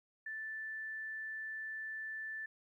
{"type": "tone", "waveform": "sine", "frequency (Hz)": 1760, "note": "A6", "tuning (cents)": 0, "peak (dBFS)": -40, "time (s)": [0.26, 2.46], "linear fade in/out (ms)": 5, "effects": ["13-bit"]}